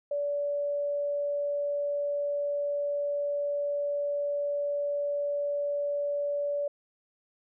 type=tone; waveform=sine; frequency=576 Hz; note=D5; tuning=34 cents flat; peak=-27 dBFS; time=0.11-6.68 s; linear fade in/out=5 ms; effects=none

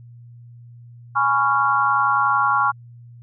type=chord; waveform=sine; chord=C# dominant seventh; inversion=second; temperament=just; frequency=831.5 / 997.9 / 1108.7 / 1385.9 Hz; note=G#5 / B5 / C#6 / E#6; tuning=+2 / +18 / 0 / -14 cents; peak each=-22 / -25 / -19 / -20 dBFS; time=1.15-2.72 s; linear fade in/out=20 ms; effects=added 119 Hz sine -40 dBFS peak until 3.22 s

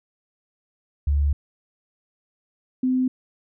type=tone pair in turn; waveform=sine; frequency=71.9 / 256.2 Hz; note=D2 / C4; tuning=-36 / -36 cents; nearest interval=octave + minor seventh; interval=2200 cents; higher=second; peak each=-17 / -18 dBFS; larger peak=first; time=1.07-1.33 / 2.83-3.08 s; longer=first; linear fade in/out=5 ms; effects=none

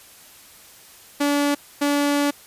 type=tone bursts at uneven times; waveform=sawtooth; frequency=287.6 Hz; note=D4; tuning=36 cents flat; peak=-14 dBFS; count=2; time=1.2-1.55 / 1.81-2.31 s; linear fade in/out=10 ms; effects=white hiss -47 dBFS RMS until 2.46 s + resampled to 32000 Hz

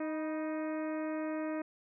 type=harmonic tone with a mistuned harmonic; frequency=311.1 Hz; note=D#4; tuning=in tune; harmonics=1 / 2 / 3 / 4 / 5 / 6 / 7 / 8; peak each=-35 / -39 / -48 / -48 / -51 / -51 / -55 / -56 dBFS; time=0-1.62 s; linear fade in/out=5 ms; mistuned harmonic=3; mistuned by=+55 cents; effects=none

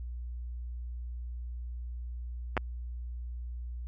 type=clicks; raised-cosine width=0.5 ms; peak=-13 dBFS; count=2; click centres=2.568 / 2.576 s; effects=added 60 Hz sine -36 dBFS peak until 3.87 s

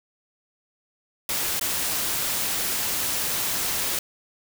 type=noise with dropouts; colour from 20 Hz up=white; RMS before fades=-26 dBFS; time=1.29-3.99 s; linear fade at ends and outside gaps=2 ms; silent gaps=1.596-1.611 s; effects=none

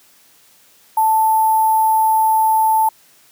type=tone with sample-and-hold; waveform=sine; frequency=880 Hz; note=A5; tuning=in tune; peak=-11 dBFS; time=0.97-2.89 s; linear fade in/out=5 ms; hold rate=11025 Hz; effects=white hiss -51 dBFS RMS until 3.31 s + high-pass 100 Hz 12 dB/octave

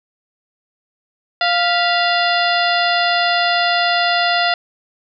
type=harmonic tone with a mistuned harmonic; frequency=697 Hz; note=F5; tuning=4 cents flat; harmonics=1 / 2 / 3 / 4 / 5 / 6 / 7; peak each=-17 / -20 / -22 / -23 / -24 / -25 / -25 dBFS; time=1.41-4.54 s; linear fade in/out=2 ms; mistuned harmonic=3; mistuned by=-110 cents; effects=none

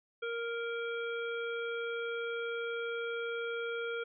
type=harmonic tone; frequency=466.2 Hz; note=A#4; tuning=in tune; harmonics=1 / 3 / 5 / 7; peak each=-36 / -39 / -46 / -48 dBFS; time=0.22-4.04 s; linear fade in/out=10 ms; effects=none

